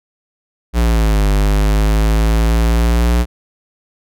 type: linear two-way sweep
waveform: square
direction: down then up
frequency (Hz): 59.8 to 49.64 to 59.8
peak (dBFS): -11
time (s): 0.73-3.26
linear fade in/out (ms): 50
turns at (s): 1.29
effects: none